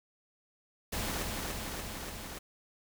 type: noise with echo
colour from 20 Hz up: pink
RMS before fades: -35 dBFS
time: 0.92-1.23 s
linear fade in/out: 10 ms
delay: 290 ms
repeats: 4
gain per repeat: -2 dB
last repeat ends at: 2.39 s
effects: none